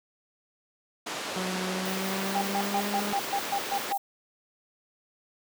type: band-pass noise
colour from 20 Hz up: pink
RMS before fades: -35 dBFS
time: 1.06-3.93 s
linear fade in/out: 10 ms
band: 350 to 6900 Hz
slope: 12 dB/octave
type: tone with pitch glide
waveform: sawtooth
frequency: 185 to 205.3 Hz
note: F#3 to G#3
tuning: 0 to -20 cents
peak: -27 dBFS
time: 1.36-3.13 s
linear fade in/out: 2 ms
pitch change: +180 cents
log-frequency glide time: 1.63-2.95 s
type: noise with tremolo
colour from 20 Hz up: violet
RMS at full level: -39 dBFS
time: 1.85-3.98 s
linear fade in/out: 5 ms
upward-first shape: triangle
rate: 5.3 Hz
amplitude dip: 40%
type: tone bursts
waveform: sine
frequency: 798 Hz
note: G5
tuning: 31 cents sharp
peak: -25 dBFS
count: 9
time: 2.35-3.975 s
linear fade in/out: 5 ms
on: 65 ms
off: 130 ms
effects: none